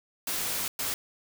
white noise bursts at uneven times, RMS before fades -31 dBFS, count 2, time 0.27-0.68 / 0.79-0.94 s, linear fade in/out 2 ms, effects none

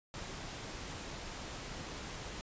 pink noise, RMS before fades -44 dBFS, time 0.14-2.41 s, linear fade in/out 0 ms, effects resampled to 16000 Hz

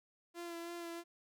sawtooth tone with vibrato, 340.8 Hz, F4, 42 cents flat, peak -39 dBFS, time 0.34-1.04 s, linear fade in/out 50 ms, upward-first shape sine, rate 3.1 Hz, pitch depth 21 cents each way, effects none

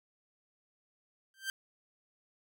sawtooth tone with exponential growth, 1568 Hz, G6, in tune, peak -27 dBFS, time 1.34-1.5 s, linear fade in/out 1 ms, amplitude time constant 34 ms, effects none

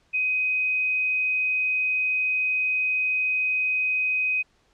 sine tone, 2513 Hz, D#7, 17 cents sharp, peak -21 dBFS, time 0.13-4.43 s, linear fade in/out 20 ms, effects pink hiss -64 dBFS RMS until 4.73 s + low-pass 6000 Hz 12 dB/octave

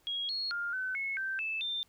sine tone with pitch steps, 3297 / 4311 / 1406 / 1518 / 2187 / 1558 / 2627 / 3586 Hz, G#7 / C#8 / F6 / F#6 / C#7 / G6 / E7 / A7, -13 / -49 / +11 / +44 / -24 / -11 / -7 / +32 cents, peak -32 dBFS, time 0.07-1.83 s, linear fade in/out 0 ms, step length 220 ms, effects pink hiss -68 dBFS RMS until 1.88 s

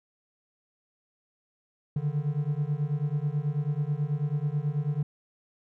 triangle beating tone pair, 142.6 / 151.8 Hz, C#3 / D#3, +49 / -42 cents, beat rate 9.2 Hz, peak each -27 dBFS, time 1.96-5.03 s, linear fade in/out 5 ms, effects none

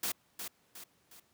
white noise with echo, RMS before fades -34 dBFS, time 0.03-0.12 s, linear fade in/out 5 ms, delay 360 ms, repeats 3, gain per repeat -7 dB, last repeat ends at 1.2 s, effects pink hiss -70 dBFS RMS until 1.33 s + high-pass 100 Hz 12 dB/octave

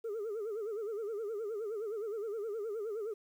sine tone with vibrato, 430 Hz, A4, 40 cents flat, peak -33 dBFS, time 0.04-3.14 s, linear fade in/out 10 ms, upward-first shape sine, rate 9.6 Hz, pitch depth 130 cents each way, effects tanh soft clip ceiling -34 dBFS + 11-bit

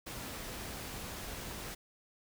pink noise, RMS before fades -43 dBFS, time 0.06-1.75 s, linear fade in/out 10 ms, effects none

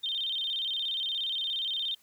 sine tone with vibrato, 3382 Hz, G#7, 31 cents sharp, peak -29 dBFS, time 0.03-1.95 s, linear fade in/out 10 ms, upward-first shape square, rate 17 Hz, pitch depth 130 cents each way, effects white hiss -64 dBFS RMS until 2.02 s

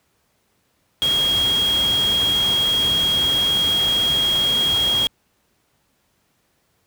sine tone in noise, 3271 Hz, G#7, 27 cents flat, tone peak -16 dBFS, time 1.02-5.07 s, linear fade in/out 0 ms, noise pink, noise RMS -28 dBFS, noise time 1.02-5.07 s, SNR +9 dB, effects pink hiss -65 dBFS RMS until 6.86 s + high-pass 60 Hz 12 dB/octave

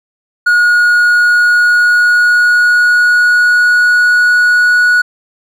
triangle tone with pitch glide, 1445 to 1462.6 Hz, F#6 to F#6, -41 to -20 cents, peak -4 dBFS, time 0.46-5.02 s, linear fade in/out 10 ms, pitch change +21 cents, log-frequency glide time 0.94-4.5 s, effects none

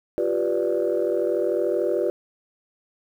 sine chord, G dominant seventh, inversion third, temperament equal with one note detuned, 349.2 / 389.5 / 493.9 / 587.3 Hz, F4 / G4 / B4 / D5, 0 / -11 / 0 / 0 cents, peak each -25 dBFS, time 0.18-2.1 s, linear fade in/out 0 ms, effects tanh soft clip ceiling -13 dBFS + 9-bit

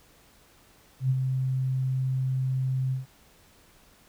sine tone with ADSR envelope, 130.81 Hz, C3, in tune, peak -19 dBFS, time 1-3.06 s, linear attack 99 ms, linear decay 41 ms, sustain -5 dB, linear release 140 ms, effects pink hiss -58 dBFS RMS until 4.08 s

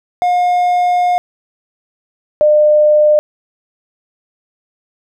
triangle / sine tone pair in turn, 715 / 602.3 Hz, F5 / D5, +41 / +44 cents, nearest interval minor third, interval 297 cents, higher first, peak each -8 / -6 dBFS, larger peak second, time 0.22-1.18 / 2.41-3.19 s, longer first, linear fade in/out 0 ms, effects none

